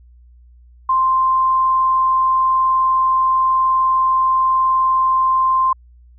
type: tone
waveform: sine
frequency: 1046.5 Hz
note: C6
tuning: in tune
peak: -12 dBFS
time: 0.89-5.73 s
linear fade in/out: 5 ms
effects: added 60 Hz sine -43 dBFS peak until 6.18 s